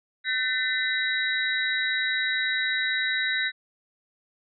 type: tone cluster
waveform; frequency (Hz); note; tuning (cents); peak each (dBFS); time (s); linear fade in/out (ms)
sine; 1530 / 1790 / 2021 / 3846; G6 / A6 / B6 / B7; -42 / +29 / +39 / -47; -29; 0.24-3.52; 50
effects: none